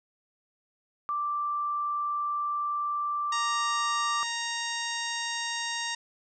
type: tone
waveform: sine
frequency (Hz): 1174.7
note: D6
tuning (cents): 0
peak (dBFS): -27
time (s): 1.09-4.23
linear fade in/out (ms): 0
type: harmonic tone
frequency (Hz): 932.3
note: A#5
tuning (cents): 0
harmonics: 1 / 2 / 3 / 4 / 5 / 6 / 7 / 8 / 9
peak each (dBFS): -37 / -35 / -39 / -37 / -42 / -39 / -41 / -46 / -47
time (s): 3.32-5.95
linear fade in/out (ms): 5
effects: none